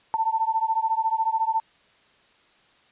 sine beating tone pair, 886 / 900 Hz, A5 / A5, +12 / +39 cents, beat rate 14 Hz, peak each -24 dBFS, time 0.14-1.6 s, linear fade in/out 0 ms, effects white hiss -59 dBFS RMS until 2.91 s + resampled to 8000 Hz

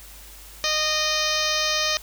harmonic tone with a mistuned harmonic, 616 Hz, D#5, 17 cents flat, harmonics 1 / 2 / 3 / 4 / 5 / 6 / 7 / 8 / 9 / 10, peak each -30 / -30 / -30 / -30 / -30 / -30 / -30 / -30 / -30 / -30 dBFS, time 0.64-1.97 s, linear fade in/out 0 ms, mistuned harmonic 7, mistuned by -39 cents, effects added 50 Hz sine -45 dBFS peak until 2.02 s + white hiss -45 dBFS RMS until 2.02 s

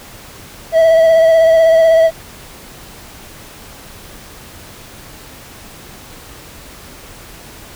triangle tone with vibrato, 652 Hz, E5, 19 cents flat, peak -4 dBFS, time 0.72-2.11 s, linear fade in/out 50 ms, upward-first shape sine, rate 16 Hz, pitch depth 24 cents each way, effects pink hiss -36 dBFS RMS until 7.75 s

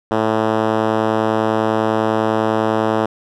5% pulse tone with band-pass filter, 110 Hz, A2, in tune, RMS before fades -17 dBFS, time 0.11-3.06 s, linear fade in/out 5 ms, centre 390 Hz, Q 0.54, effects none

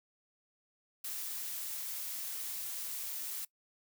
blue noise, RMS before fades -40 dBFS, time 1.04-3.45 s, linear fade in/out 5 ms, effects noise-tail reverb RT60 0.1 s tail -22 dB re dry

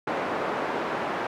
pink band-pass noise, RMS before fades -29 dBFS, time 0.07-1.27 s, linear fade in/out 5 ms, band 360 to 1400 Hz, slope 12 dB/octave, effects none

